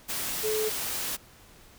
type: tone in noise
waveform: sine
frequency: 431.6 Hz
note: A4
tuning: 33 cents flat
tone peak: -26 dBFS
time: 0.43-0.7 s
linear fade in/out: 20 ms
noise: white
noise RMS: -32 dBFS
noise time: 0.08-1.17 s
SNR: +3 dB
effects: pink hiss -54 dBFS RMS until 1.78 s